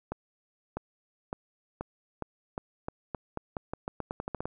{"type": "accelerating click train", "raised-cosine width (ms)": 1, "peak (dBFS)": -19, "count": 19, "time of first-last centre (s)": [0.12, 4.455], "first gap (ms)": 650, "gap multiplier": 0.86, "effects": []}